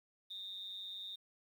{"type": "tone with amplitude modulation", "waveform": "sine", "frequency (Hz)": 3685, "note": "A#7", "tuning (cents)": -21, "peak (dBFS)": -40, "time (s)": [0.3, 1.16], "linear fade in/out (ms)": 10, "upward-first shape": "sine", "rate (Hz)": 193, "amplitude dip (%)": 70, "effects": ["11-bit"]}